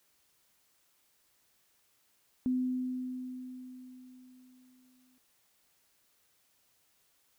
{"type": "tone with exponential decay", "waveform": "sine", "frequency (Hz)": 254, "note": "B3", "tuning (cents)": 49, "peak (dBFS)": -26, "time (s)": [2.46, 5.18], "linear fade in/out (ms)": 0, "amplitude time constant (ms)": 590, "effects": ["white hiss -71 dBFS RMS until 7.38 s"]}